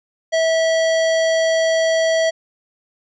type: tone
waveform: square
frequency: 650 Hz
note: E5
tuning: 24 cents flat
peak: -15 dBFS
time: 0.32-2.31 s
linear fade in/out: 20 ms
effects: resampled to 16000 Hz